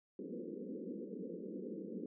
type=band-pass noise; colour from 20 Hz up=pink; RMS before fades=-45 dBFS; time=0.19-2.06 s; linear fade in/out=2 ms; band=180 to 510 Hz; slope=96 dB/octave; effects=none